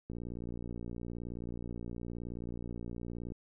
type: click train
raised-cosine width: 3 ms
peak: -29 dBFS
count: 191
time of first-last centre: 0.1-3.32 s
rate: 59 Hz
effects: none